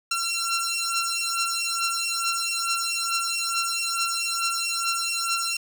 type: beating tone pair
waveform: 10% pulse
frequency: 1361 / 1363.3 Hz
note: F6 / F6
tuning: -45 / -42 cents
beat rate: 2.3 Hz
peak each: -19 dBFS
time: 0.11-5.57 s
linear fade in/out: 5 ms
effects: 9-bit